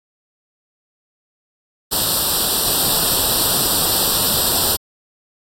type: noise with comb filter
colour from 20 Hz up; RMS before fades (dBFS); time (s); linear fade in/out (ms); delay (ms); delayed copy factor
white; -17; 1.91-4.77; 20; 0.23; +0.95
effects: AAC 48 kbps